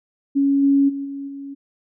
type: tone with level steps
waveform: sine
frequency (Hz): 278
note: C#4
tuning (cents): +5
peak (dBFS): -14 / -12 / -24 / -27 / -30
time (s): 0.35-1.55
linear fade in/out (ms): 20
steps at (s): 0.62 / 0.88 / 1.04 / 1.27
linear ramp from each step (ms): 20
effects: none